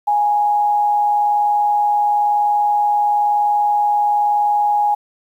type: tone with amplitude modulation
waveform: sine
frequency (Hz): 829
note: G#5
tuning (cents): -3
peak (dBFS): -11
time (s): 0.07-4.95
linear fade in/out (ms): 10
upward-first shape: sine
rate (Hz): 121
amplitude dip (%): 35
effects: 8-bit